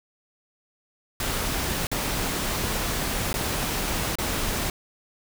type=noise with dropouts; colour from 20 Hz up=pink; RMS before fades=-27 dBFS; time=1.2-4.7 s; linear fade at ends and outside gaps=2 ms; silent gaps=1.87-1.915 / 3.33-3.34 / 4.155-4.185 s; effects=none